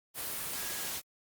sine tone in noise, 1654 Hz, G#6, 8 cents flat, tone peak -48 dBFS, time 0.54-0.9 s, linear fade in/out 50 ms, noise white, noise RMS -37 dBFS, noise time 0.14-1.02 s, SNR -14 dB, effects Opus 32 kbps

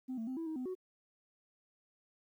sine tone with pitch steps, 257.6 / 224.9 / 259.4 / 328.5 / 316.4 / 253.9 / 370.5 Hz, C4 / A3 / C4 / E4 / D#4 / B3 / F#4, -27 / +38 / -15 / -6 / +29 / +48 / +2 cents, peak -35 dBFS, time 0.08-0.752 s, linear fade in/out 20 ms, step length 96 ms, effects tanh soft clip ceiling -35 dBFS + 12-bit

